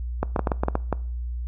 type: clicks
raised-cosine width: 1 ms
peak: -8 dBFS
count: 9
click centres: 0.23 / 0.362 / 0.393 / 0.472 / 0.518 / 0.635 / 0.684 / 0.754 / 0.927 s
effects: noise-tail reverb RT60 0.5 s tail -22 dB re dry + added 60 Hz sine -27 dBFS peak until 1.47 s